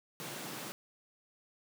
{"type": "high-pass noise", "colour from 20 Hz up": "pink", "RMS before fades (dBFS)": -43, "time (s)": [0.2, 0.72], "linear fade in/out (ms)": 0, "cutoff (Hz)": 130, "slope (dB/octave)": 48, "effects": []}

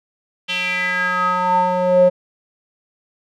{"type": "tone with band-pass filter sweep", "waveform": "square", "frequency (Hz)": 181.2, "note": "F#3", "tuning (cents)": -36, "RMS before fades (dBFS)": -17, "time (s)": [0.48, 2.1], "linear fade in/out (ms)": 20, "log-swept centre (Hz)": [3000, 500], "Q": 5.7, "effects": []}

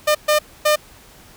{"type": "tone bursts at uneven times", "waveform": "sawtooth", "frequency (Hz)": 604, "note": "D5", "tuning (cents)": 48, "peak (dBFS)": -9, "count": 3, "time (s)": [[0.07, 0.15], [0.28, 0.39], [0.65, 0.76]], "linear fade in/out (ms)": 10, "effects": ["pink hiss -46 dBFS RMS until 1.36 s"]}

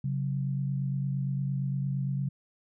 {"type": "tone pair together", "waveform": "sine", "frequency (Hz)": [136.69, 185.4], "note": ["C#3", "F#3"], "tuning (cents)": [-24, 4], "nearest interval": "perfect fourth", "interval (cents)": 528, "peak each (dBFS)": [-28, -35], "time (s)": [0.04, 2.29], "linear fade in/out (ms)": 5, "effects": []}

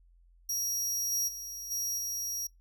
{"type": "tone with level steps", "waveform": "sawtooth", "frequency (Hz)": 5680, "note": "F8", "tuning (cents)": 28, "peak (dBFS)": [-28, -26, -37, -29, -31], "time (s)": [0.49, 2.47], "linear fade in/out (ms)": 5, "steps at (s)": [1.11, 1.27, 1.7, 1.97], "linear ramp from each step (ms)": 20, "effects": ["noise-tail reverb RT60 0.2 s tail -25 dB re dry", "added 43 Hz sine -58 dBFS peak until 2.6 s"]}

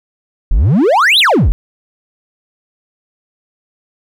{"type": "exponential two-way sweep", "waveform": "triangle", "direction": "up then down", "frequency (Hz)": [34.64, 4155, 34.64], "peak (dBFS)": -5, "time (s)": [0.51, 1.52], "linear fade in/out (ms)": 0, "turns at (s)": 1.19, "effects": []}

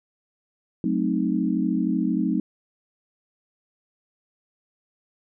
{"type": "chord", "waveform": "sine", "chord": "F# diminished seventh", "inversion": "none", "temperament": "equal with one note detuned", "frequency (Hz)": [185, 218, 261.6, 311.1], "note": ["F#3", "A3", "C4", "Eb4"], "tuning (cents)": [0, -16, 0, 0], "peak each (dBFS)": -26, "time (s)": [0.84, 2.4], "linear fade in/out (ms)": 2, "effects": []}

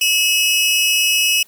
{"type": "tone pair together", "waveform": "sawtooth", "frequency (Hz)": [2584, 2916], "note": ["E7", "F#7"], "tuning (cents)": [-35, -26], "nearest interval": "major second", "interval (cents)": 209, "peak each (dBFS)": -13, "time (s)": [0.01, 1.43], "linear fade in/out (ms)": 5, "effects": ["white hiss -51 dBFS RMS until 1.47 s", "high-pass 100 Hz 12 dB/octave"]}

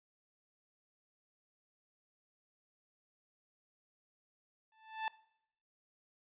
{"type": "tone with exponential growth", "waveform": "sawtooth", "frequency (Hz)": 880, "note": "A5", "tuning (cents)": 0, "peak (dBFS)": -28, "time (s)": [4.72, 5.08], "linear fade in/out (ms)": 1, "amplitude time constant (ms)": 78, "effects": ["noise-tail reverb RT60 0.7 s tail -21 dB re dry", "resampled to 8000 Hz"]}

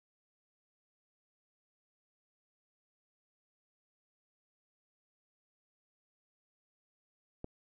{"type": "click", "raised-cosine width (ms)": 2, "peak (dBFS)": -27, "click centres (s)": 7.444, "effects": []}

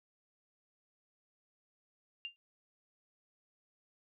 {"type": "tone with exponential decay", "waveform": "sine", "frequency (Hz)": 2794, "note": "F7", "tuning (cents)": 0, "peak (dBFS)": -35, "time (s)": [2.25, 2.36], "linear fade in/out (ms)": 0, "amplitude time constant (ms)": 23, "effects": []}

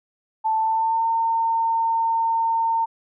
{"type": "tone with pitch glide", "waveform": "sine", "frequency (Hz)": [881, 910], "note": ["A5", "A#5"], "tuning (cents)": [2, -42], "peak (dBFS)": -18, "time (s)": [0.44, 2.86], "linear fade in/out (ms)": 20, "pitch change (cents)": 56, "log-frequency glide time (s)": [0.55, 1.06], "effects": []}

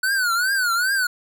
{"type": "tone with vibrato", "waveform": "square", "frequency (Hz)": 1480, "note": "F#6", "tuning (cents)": 0, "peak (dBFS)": -19, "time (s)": [0.03, 1.07], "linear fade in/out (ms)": 5, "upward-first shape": "triangle", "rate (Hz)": 2.5, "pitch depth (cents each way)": 170, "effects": []}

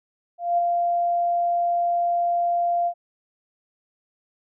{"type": "tone with ADSR envelope", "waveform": "sine", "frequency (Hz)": 694, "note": "F5", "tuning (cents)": -11, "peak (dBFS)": -16, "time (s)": [0.38, 2.94], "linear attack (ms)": 200, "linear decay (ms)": 13, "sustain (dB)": -3, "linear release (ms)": 73, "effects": []}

